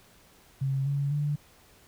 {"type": "tone with pitch steps", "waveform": "sine", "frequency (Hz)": [135.4, 140.99, 146.8], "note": ["C#3", "C#3", "D3"], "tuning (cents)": [-40, 30, 0], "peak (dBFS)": -25, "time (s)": [0.61, 1.36], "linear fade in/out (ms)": 10, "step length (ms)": 250, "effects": ["pink hiss -58 dBFS RMS until 1.87 s"]}